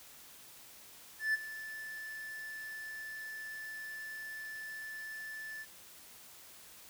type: tone with ADSR envelope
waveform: triangle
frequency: 1751 Hz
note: A6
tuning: 9 cents flat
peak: -25 dBFS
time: 1.19-5.66 s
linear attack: 150 ms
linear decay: 22 ms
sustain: -15 dB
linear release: 46 ms
effects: white hiss -55 dBFS RMS until 6.89 s